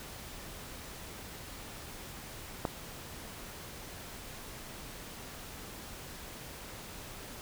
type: click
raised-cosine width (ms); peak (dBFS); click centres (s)
1; -16; 2.652
effects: pink hiss -46 dBFS RMS until 7.41 s